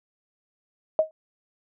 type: tone with exponential decay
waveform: sine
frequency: 630 Hz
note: D#5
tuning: 21 cents sharp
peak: -12 dBFS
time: 0.99-1.11 s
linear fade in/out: 1 ms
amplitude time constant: 24 ms
effects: none

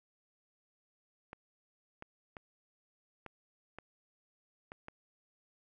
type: clicks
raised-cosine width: 0.5 ms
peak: -30 dBFS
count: 7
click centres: 1.331 / 2.024 / 2.368 / 3.263 / 3.786 / 4.719 / 4.884 s
effects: none

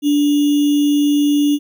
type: tone with sample-and-hold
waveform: sine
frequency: 290.9 Hz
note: D4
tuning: 16 cents flat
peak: -11 dBFS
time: 0.02-1.59 s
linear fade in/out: 50 ms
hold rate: 3150 Hz
effects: none

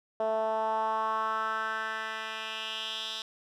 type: tone with band-pass filter sweep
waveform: 10% pulse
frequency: 220 Hz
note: A3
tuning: in tune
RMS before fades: -32 dBFS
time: 0.2-3.22 s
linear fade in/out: 2 ms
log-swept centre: 620 to 3900 Hz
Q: 3.3
effects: none

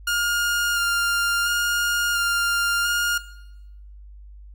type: tone with vibrato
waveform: sawtooth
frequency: 1409 Hz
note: F6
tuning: 15 cents sharp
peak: -17 dBFS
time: 0.07-3.18 s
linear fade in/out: 5 ms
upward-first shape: square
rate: 0.72 Hz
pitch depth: 12 cents each way
effects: noise-tail reverb RT60 0.9 s tail -18 dB re dry + added 50 Hz sine -40 dBFS peak until 4.54 s

